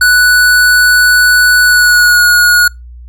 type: tone with pitch glide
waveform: square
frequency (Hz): 1480 to 1447.9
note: F#6 to F#6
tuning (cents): 0 to -38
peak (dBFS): -5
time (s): 0.01-2.68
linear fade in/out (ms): 5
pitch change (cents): -38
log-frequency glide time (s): 1.63-2.23
effects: noise-tail reverb RT60 0.2 s tail -26 dB re dry + added 60 Hz sine -28 dBFS peak until 3.08 s